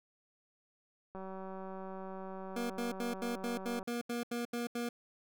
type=click train; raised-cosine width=1 ms; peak=-32 dBFS; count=510; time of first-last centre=1.15-3.829 s; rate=190 Hz
type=tone bursts; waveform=25% pulse; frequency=238.2 Hz; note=A#3; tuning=38 cents sharp; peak=-31 dBFS; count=11; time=2.56-4.89 s; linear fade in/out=5 ms; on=140 ms; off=79 ms
effects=none